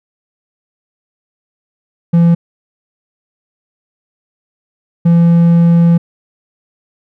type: tone bursts at uneven times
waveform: triangle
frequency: 169.5 Hz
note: E3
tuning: 49 cents sharp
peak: -3 dBFS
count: 2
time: 2.13-2.35 / 5.05-5.98 s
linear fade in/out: 10 ms
effects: none